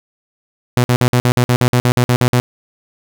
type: tone bursts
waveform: sawtooth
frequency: 123.47 Hz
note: B2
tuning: in tune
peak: -6 dBFS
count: 14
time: 0.77-2.4 s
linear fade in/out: 0 ms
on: 70 ms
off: 50 ms
effects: 8-bit